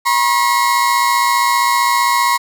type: tone pair together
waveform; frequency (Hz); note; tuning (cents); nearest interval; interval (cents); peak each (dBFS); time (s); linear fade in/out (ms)
35% pulse; 963.7 / 1079; B5 / C#6; -43 / -47; major second; 196; -13; 0.05-2.38; 20
effects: none